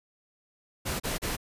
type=noise bursts; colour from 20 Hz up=pink; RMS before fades=-31 dBFS; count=3; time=0.85-1.368 s; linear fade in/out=20 ms; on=150 ms; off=34 ms; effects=resampled to 32000 Hz